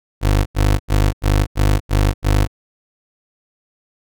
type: tone bursts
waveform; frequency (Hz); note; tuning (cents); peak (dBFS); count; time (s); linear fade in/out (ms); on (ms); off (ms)
25% pulse; 50.6; G#1; -44; -8; 7; 0.21-2.476; 50; 250; 86
effects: none